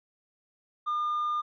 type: tone with tanh clipping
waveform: sine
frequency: 1209 Hz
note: D6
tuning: 50 cents sharp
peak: -27 dBFS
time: 0.86-1.42 s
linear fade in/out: 20 ms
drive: 1 dB
effects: none